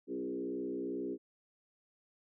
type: tone with frequency modulation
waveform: sine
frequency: 338.8 Hz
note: E4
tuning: 48 cents sharp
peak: -35 dBFS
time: 0.07-1.18 s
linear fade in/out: 50 ms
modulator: 62.3 Hz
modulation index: 1.5
effects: none